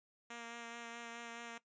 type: tone with vibrato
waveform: 5% pulse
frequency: 234 Hz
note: A#3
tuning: 7 cents sharp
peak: -35 dBFS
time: 0.3-1.58 s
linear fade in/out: 5 ms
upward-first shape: sine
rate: 4.7 Hz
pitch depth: 15 cents each way
effects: noise-tail reverb RT60 0.1 s tail -17 dB re dry + resampled to 16000 Hz